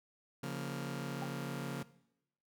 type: chord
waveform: sawtooth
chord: Bb minor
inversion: first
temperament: just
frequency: 139.85 / 174.81 / 233.1 Hz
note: Db3 / F3 / Bb3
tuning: +16 / +2 / 0 cents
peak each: -37 / -40 / -40 dBFS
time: 0.43-1.83 s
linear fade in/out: 5 ms
type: tone with exponential decay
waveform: sine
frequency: 794 Hz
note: G5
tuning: 22 cents sharp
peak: -36 dBFS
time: 1.22-1.31 s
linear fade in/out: 1 ms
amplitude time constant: 18 ms
effects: noise-tail reverb RT60 0.8 s tail -18 dB re dry